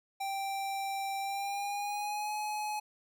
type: tone with pitch glide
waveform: square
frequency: 784 to 845.1 Hz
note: G5 to G#5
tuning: 0 to +30 cents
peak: -34 dBFS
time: 0.2-2.8 s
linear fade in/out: 10 ms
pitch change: +130 cents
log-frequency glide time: 1.2-2.33 s
effects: none